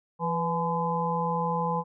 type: harmonic tone with a mistuned harmonic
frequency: 169.6 Hz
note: E3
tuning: 50 cents sharp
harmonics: 1 / 3 / 5 / 6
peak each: -30 / -32 / -30 / -30 dBFS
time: 0.19-1.84 s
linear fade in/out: 50 ms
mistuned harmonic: 3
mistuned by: -46 cents
effects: none